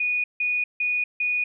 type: tone bursts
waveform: sine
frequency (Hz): 2465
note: D#7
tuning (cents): -17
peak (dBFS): -21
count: 4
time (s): 0-1.44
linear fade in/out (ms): 5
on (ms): 240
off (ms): 160
effects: none